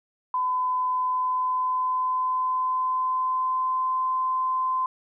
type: tone with pitch glide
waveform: sine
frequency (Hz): 1011 to 1031.6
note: B5 to C6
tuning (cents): +40 to -25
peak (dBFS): -22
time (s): 0.34-4.86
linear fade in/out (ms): 2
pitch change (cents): +35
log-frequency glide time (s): 0.75-3.98
effects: none